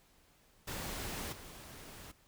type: noise with level steps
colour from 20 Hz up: pink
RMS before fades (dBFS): -41 / -51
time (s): 0.67-2.12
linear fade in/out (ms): 10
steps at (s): 1.32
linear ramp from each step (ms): 10
effects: pink hiss -67 dBFS RMS until 2.27 s